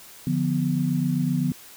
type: chord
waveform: sine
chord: B diminished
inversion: first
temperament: equal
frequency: 146.83 / 174.61 / 246.9 Hz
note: D3 / F3 / B3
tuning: 0 / 0 / 0 cents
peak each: -25 dBFS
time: 0.27-1.52 s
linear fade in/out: 2 ms
effects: white hiss -46 dBFS RMS until 1.76 s